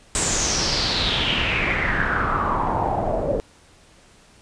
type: noise with low-pass filter sweep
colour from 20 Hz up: pink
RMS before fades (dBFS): -22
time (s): 0.15-3.4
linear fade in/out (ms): 0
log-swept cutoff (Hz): 8100 to 520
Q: 5.7
effects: pink hiss -52 dBFS RMS until 4.41 s + resampled to 22050 Hz